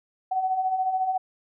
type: beating tone pair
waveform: sine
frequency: 740 / 754 Hz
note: F#5 / F#5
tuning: 0 / +32 cents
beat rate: 14 Hz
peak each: -31 / -23 dBFS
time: 0.31-1.18 s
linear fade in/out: 10 ms
effects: none